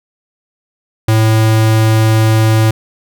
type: tone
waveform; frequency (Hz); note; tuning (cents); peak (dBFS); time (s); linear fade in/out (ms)
square; 110.4; A2; +6; -8; 1.08-2.71; 5
effects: none